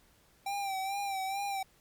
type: tone with vibrato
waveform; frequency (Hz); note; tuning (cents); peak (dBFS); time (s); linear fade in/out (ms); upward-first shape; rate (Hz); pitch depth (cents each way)
square; 784; G5; 0; -33; 0.46-1.63; 5; sine; 2.3; 52
effects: pink hiss -65 dBFS RMS until 1.8 s + MP3 96 kbps